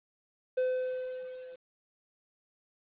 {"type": "tone with level ramp", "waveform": "triangle", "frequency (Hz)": 510, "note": "C5", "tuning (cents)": -44, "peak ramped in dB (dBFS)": [-23, -43], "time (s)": [0.57, 1.56], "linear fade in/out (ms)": 10, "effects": ["resampled to 8000 Hz", "10-bit"]}